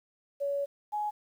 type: tone pair in turn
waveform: sine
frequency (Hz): 564 / 839.2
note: C#5 / G#5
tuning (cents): +30 / +18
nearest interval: perfect fifth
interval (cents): 688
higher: second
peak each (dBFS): -28 / -29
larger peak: first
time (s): 0.4-0.66 / 0.92-1.11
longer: first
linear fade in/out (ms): 20
effects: 10-bit